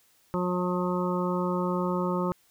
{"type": "harmonic tone", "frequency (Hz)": 179.8, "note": "F#3", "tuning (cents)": -49, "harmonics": [1, 2, 3, 5, 6, 7], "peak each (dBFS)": [-28, -31, -33, -35, -36, -36], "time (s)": [0.34, 2.32], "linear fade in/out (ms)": 0, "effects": ["white hiss -64 dBFS RMS until 2.5 s"]}